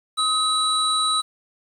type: tone cluster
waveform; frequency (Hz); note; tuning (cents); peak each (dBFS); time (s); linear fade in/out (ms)
sine; 1265 / 3931 / 8710; D#6 / B7 / C#9; +28 / -9 / -31; -22 / -21 / -28; 0.17-1.22; 20
effects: 8-bit